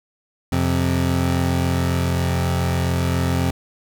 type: tone pair together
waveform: 25% pulse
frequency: 87.31 / 130.81 Hz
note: F2 / C3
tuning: 0 / 0 cents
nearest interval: perfect fifth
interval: 700 cents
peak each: -16 / -18 dBFS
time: 0.52-3.51 s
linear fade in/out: 5 ms
effects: none